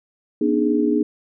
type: tone cluster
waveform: sine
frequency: 241.9 / 280.3 / 303.5 / 416.6 Hz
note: B3 / C#4 / D#4 / G#4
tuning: -36 / +19 / -43 / +5 cents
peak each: -21 / -27 / -19 / -22 dBFS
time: 0.41-1.03 s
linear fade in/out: 5 ms
effects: none